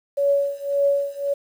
sine tone with tremolo, 563 Hz, C#5, 27 cents sharp, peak -14 dBFS, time 0.17-1.34 s, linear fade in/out 10 ms, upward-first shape triangle, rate 1.8 Hz, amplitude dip 95%, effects 8-bit

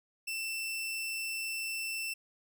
sawtooth tone, 2674 Hz, E7, 24 cents sharp, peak -31 dBFS, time 0.27-2.14 s, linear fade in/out 10 ms, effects none

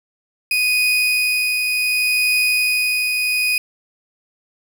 35% pulse tone with tremolo, 2489 Hz, D#7, in tune, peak -12 dBFS, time 0.51-3.58 s, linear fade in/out 2 ms, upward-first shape triangle, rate 0.67 Hz, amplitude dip 35%, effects none

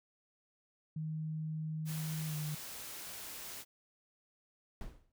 sine tone with pitch glide, 156.7 to 151.71 Hz, D#3 to D#3, +13 to -43 cents, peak -36 dBFS, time 0.96-2.55 s, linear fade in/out 5 ms, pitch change -56 cents, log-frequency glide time 2.26-2.36 s
white noise, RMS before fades -46 dBFS, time 1.85-3.65 s, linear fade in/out 50 ms
brown noise with exponential decay, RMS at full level -39 dBFS, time 4.81-5.12 s, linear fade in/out 1 ms, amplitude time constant 67 ms
effects none

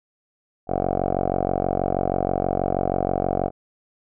5% pulse tone with low-pass filter, 46.25 Hz, F#1, in tune, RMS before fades -23 dBFS, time 0.67-3.51 s, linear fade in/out 50 ms, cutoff 740 Hz, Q 7.3, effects none

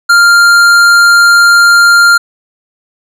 triangle tone with tanh clipping, 1396.9 Hz, F6, in tune, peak -4 dBFS, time 0.09-2.18 s, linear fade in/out 10 ms, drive 18 dB, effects none

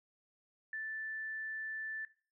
sine tone, 1760 Hz, A6, in tune, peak -38 dBFS, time 0.73-2.05 s, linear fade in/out 2 ms, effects noise-tail reverb RT60 0.4 s tail -18 dB re dry

